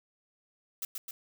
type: noise with echo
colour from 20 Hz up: blue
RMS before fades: -35 dBFS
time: 0.82-0.85 s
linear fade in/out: 2 ms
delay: 130 ms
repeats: 2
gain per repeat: -3 dB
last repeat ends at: 1.11 s
effects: none